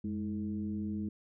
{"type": "tone with frequency modulation", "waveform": "sine", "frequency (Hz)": 207.7, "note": "G#3", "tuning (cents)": 0, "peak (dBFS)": -33, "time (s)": [0.04, 1.09], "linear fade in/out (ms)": 5, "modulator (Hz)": 114, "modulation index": 0.8, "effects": []}